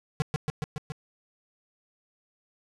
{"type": "tone with echo", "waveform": "square", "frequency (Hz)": 152, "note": "D#3", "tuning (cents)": -40, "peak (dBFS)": -23, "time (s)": [0.2, 0.22], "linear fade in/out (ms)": 0, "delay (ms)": 140, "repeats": 5, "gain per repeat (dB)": -2, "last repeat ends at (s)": 0.92, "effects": ["low-pass 9000 Hz 12 dB/octave"]}